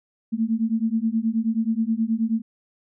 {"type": "beating tone pair", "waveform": "sine", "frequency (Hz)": [220, 229.4], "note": ["A3", "A#3"], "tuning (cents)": [0, -28], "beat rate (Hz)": 9.4, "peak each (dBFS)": -23, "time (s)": [0.32, 2.42], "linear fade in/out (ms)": 20, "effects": []}